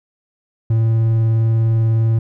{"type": "tone with vibrato", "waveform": "triangle", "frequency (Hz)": 112.7, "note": "A2", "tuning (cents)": 42, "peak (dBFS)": -10, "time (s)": [0.7, 2.19], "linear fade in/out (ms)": 5, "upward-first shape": "sine", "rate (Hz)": 20, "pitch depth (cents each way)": 26, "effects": []}